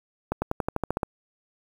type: accelerating click train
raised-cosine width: 1 ms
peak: -11 dBFS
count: 10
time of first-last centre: 0.32-1.032 s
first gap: 100 ms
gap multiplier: 0.94
effects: 7-bit